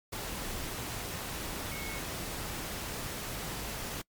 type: tone in noise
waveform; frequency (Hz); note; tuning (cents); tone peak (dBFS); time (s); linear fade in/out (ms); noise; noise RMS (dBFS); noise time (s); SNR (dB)
sine; 2195; C#7; -18; -43; 1.71-2; 10; pink; -38; 0.12-4.02; -8
effects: noise-tail reverb RT60 0.1 s tail -25 dB re dry + MP3 96 kbps